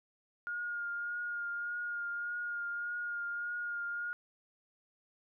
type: tone with vibrato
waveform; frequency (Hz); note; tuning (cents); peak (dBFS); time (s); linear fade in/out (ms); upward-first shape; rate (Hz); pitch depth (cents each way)
sine; 1421; F6; +30; -35; 0.47-4.13; 0; triangle; 1.7; 22
effects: none